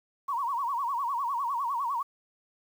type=tone with vibrato; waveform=sine; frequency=1026 Hz; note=C6; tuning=34 cents flat; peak=-27 dBFS; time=0.28-2.03 s; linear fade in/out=10 ms; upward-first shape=sine; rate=9.9 Hz; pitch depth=190 cents each way; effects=9-bit